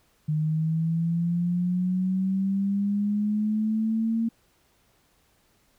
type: linear sweep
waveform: sine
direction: up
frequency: 152.1 to 229 Hz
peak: -22 dBFS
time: 0.28-4.29 s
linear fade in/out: 10 ms
effects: pink hiss -65 dBFS RMS until 5.78 s